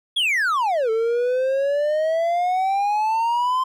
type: exponential two-way sweep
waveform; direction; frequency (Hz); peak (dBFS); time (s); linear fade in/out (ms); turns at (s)
triangle; down then up; 3452 to 440 to 1044; -16; 0.16-3.64; 10; 0.9
effects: none